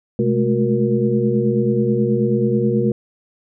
sine tone cluster, 127.2 / 210.5 / 219.8 / 364.3 / 470.2 Hz, C3 / G#3 / A3 / F#4 / A#4, -48 / +24 / -2 / -27 / +15 cents, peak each -21 dBFS, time 0.19-2.92 s, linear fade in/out 2 ms, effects none

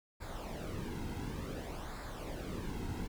brown noise with flanger, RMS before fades -41 dBFS, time 0.2-3.08 s, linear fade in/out 20 ms, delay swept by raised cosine 0.33 to 1.73 ms, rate 0.56 Hz, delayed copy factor -0.65, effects none

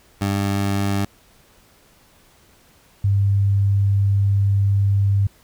20% pulse / sine tone pair in turn, 99.5 / 99.5 Hz, G2 / G2, +26 / +26 cents, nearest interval unison, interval 0 cents, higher neither, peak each -14 dBFS, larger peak neither, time 0.21-1.05 / 3.04-5.27 s, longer second, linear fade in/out 5 ms, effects pink hiss -54 dBFS RMS until 5.43 s

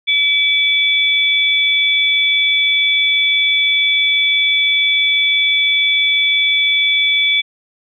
sine tone pair together, 2296 / 3451 Hz, D7 / A7, -40 / -34 cents, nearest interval perfect fifth, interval 706 cents, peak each -14 dBFS, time 0.07-7.42 s, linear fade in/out 20 ms, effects none

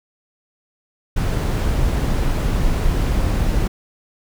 brown noise, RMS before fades -18 dBFS, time 1.16-3.68 s, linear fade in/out 10 ms, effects none

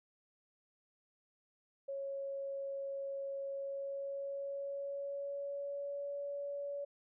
sine tone with pitch glide, 551 to 567.8 Hz, C#5 to C#5, -11 to +41 cents, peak -38 dBFS, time 1.88-6.85 s, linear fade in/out 10 ms, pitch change +52 cents, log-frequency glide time 3.48-6.17 s, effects none

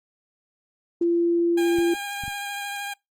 sine tone, 341.7 Hz, F4, 38 cents flat, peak -18 dBFS, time 1.01-1.94 s, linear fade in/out 5 ms
15% pulse tone with vibrato, 808 Hz, G#5, 48 cents flat, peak -23 dBFS, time 1.57-2.94 s, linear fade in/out 10 ms, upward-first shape sine, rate 13 Hz, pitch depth 14 cents each way
clicks, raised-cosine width 5 ms, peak -25 dBFS, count 3, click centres 1.786 / 2.237 / 2.28 s
effects noise-tail reverb RT60 0.2 s tail -26 dB re dry + Opus 24 kbps

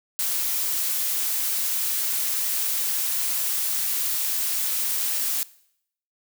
blue noise, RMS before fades -25 dBFS, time 0.19-5.43 s, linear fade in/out 0 ms, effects noise-tail reverb RT60 0.7 s tail -20 dB re dry

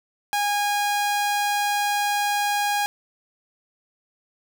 sawtooth tone, 820 Hz, G#5, 22 cents flat, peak -17 dBFS, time 0.33-2.86 s, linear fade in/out 0 ms, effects none

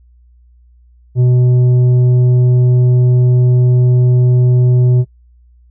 triangle tone with tanh clipping, 124.6 Hz, B2, 16 cents sharp, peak -8 dBFS, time 1.15-5.05 s, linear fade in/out 50 ms, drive 11 dB, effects noise-tail reverb RT60 0.1 s tail -23 dB re dry + added 60 Hz sine -43 dBFS peak until 5.7 s

